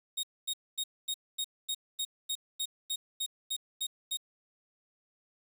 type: tone bursts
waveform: sawtooth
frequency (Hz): 3736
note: A#7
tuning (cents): +3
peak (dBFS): -28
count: 14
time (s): 0.17-4.172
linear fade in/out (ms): 10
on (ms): 63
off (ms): 240
effects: 9-bit